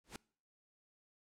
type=noise with exponential growth; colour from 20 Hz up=pink; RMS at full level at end=-42 dBFS; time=0.04-0.16 s; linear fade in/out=1 ms; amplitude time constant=25 ms; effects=noise-tail reverb RT60 0.5 s tail -24 dB re dry + low-pass 10000 Hz 12 dB/octave